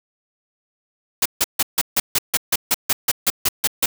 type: noise bursts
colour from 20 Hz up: white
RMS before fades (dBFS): -17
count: 15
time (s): 1.22-3.86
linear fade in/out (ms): 5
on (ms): 36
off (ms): 150
effects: none